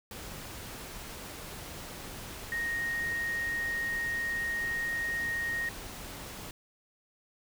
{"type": "tone in noise", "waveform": "sine", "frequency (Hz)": 1864.7, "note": "A#6", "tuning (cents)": 0, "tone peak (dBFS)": -30, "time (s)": [2.52, 5.69], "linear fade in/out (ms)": 2, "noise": "pink", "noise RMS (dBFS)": -43, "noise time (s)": [0.11, 6.51], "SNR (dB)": 10, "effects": []}